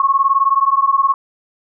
sine beating tone pair, 1086 / 1105 Hz, C#6 / C#6, -36 / -6 cents, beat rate 19 Hz, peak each -14 dBFS, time 0-1.14 s, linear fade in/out 2 ms, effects none

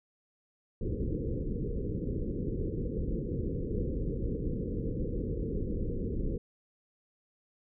pink low-pass noise, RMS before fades -33 dBFS, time 0.81-6.38 s, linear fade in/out 5 ms, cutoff 510 Hz, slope 96 dB/octave, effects none

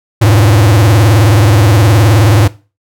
square tone with vibrato, 106.2 Hz, G#2, 39 cents sharp, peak -5 dBFS, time 0.21-2.48 s, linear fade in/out 10 ms, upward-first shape triangle, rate 19 Hz, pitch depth 250 cents each way, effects noise-tail reverb RT60 0.3 s tail -18 dB re dry

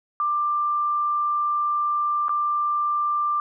sine tone with dropouts, 1185 Hz, D6, 15 cents sharp, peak -20 dBFS, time 0.2-3.4 s, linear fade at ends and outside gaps 1 ms, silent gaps 2.283-2.293 s, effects none

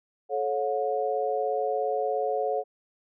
sine tone cluster, 433 / 550 / 721 Hz, A4 / C#5 / F#5, -28 / -14 / -45 cents, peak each -29 dBFS, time 0.29-2.64 s, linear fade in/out 50 ms, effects none

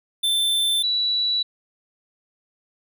square / sine tone pair in turn, 3545 / 3936 Hz, A7 / B7, +12 / -7 cents, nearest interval major second, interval 181 cents, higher second, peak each -19 dBFS, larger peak neither, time 0.23-0.83 / 0.83-1.43 s, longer neither, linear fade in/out 10 ms, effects none

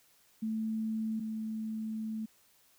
sine tone pair in turn, 220.3 / 219.4 Hz, A3 / A3, +2 / -5 cents, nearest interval unison, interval 7 cents, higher first, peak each -31 / -34 dBFS, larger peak first, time 0.42-1.2 / 1.2-2.26 s, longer second, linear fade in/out 10 ms, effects white hiss -66 dBFS RMS until 2.78 s

